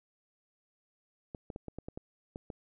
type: clicks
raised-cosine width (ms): 2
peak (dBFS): -27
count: 9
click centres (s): 1.348 / 1.502 / 1.561 / 1.683 / 1.786 / 1.885 / 1.975 / 2.359 / 2.502
effects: none